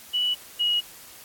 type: tone pair in turn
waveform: sine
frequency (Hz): 2952 / 2900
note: F#7 / F#7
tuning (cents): -5 / -35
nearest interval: unison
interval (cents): 30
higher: first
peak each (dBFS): -21 / -20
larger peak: second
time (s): 0.13-0.35 / 0.59-0.81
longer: neither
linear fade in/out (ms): 20
effects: white hiss -46 dBFS RMS until 1.24 s + AAC 64 kbps